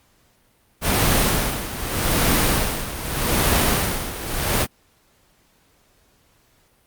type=noise with tremolo; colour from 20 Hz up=pink; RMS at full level=-17 dBFS; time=0.81-4.67 s; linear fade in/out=50 ms; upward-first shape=sine; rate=0.82 Hz; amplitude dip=75%; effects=pink hiss -60 dBFS RMS until 6.86 s + Opus 48 kbps